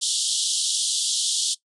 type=band-pass noise; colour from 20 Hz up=pink; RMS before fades=-24 dBFS; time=0.01-1.55 s; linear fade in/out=20 ms; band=3100 to 10000 Hz; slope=96 dB/octave; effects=noise-tail reverb RT60 0.1 s tail -18 dB re dry